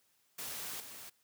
white noise with level steps, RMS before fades -42 / -49 dBFS, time 0.38-1.1 s, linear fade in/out 10 ms, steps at 0.8 s, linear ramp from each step 2 ms, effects white hiss -73 dBFS RMS until 1.23 s + high-pass 80 Hz 12 dB/octave

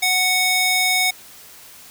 square tone with high-pass filter, 740 Hz, F#5, in tune, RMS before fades -18 dBFS, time 0.02-1.11 s, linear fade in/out 10 ms, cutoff 1800 Hz, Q 0.93, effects white hiss -43 dBFS RMS until 1.9 s

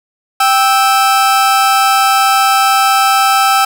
40% pulse tone pair together, 784 / 1309.9 Hz, G5 / E6, 0 / -11 cents, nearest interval major sixth, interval 889 cents, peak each -10 dBFS, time 0.4-3.65 s, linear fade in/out 5 ms, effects none

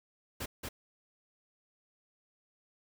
pink noise with echo, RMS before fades -38 dBFS, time 0.4-0.46 s, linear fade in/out 10 ms, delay 230 ms, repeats 1, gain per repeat -2 dB, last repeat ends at 0.69 s, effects none

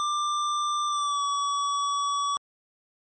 square tone with pitch glide, 1186 to 1137.7 Hz, D6 to C#6, +17 to +45 cents, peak -25 dBFS, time 0-2.37 s, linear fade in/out 0 ms, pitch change -72 cents, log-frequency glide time 0.87-1.23 s, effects MP3 32 kbps

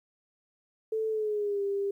sine tone with pitch glide, 440 to 398.8 Hz, A4 to G4, 0 to +30 cents, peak -27 dBFS, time 0.92-1.91 s, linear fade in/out 5 ms, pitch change -170 cents, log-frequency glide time 1.09-1.62 s, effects 11-bit

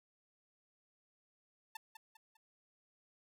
sawtooth tone with echo, 891 Hz, A5, 22 cents sharp, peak -39 dBFS, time 1.75-1.77 s, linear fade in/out 5 ms, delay 200 ms, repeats 3, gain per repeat -8 dB, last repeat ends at 2.37 s, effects none

